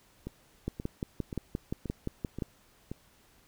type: two click trains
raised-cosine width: 3 ms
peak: -19 / -24 dBFS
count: 11 / 6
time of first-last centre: 0.68-2.422 / 0.27-2.916 s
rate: 5.74 / 1.89 Hz
effects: pink hiss -63 dBFS RMS until 3.47 s